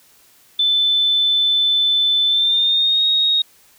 sine tone with pitch glide, 3520 to 3751 Hz, A7 to A#7, 0 to +10 cents, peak -13 dBFS, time 0.59-3.42 s, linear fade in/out 5 ms, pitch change +110 cents, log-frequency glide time 2.27-3.05 s, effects white hiss -52 dBFS RMS until 3.78 s

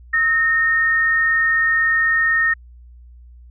sine tone pair together, 1291 / 1839 Hz, E6 / A#6, -37 / -24 cents, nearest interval tritone, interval 613 cents, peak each -25 / -14 dBFS, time 0.13-2.54 s, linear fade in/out 10 ms, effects added 60 Hz sine -40 dBFS peak until 3.5 s

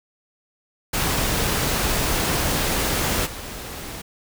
pink noise with level steps, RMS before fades -22 / -34 dBFS, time 0.93-4.02 s, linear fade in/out 10 ms, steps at 3.25 s, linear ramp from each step 20 ms, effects none

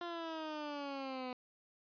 15% pulse exponential sweep, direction down, 349.2 to 249.8 Hz, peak -34 dBFS, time 0.01-1.33 s, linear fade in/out 2 ms, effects resampled to 11025 Hz

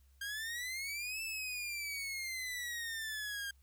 sawtooth exponential two-way sweep, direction up then down, 1599 to 2654 to 1599 Hz, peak -35 dBFS, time 0.21-3.51 s, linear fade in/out 5 ms, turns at 1.22 s, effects added 67 Hz sine -62 dBFS peak until 3.62 s + white hiss -75 dBFS RMS until 3.62 s

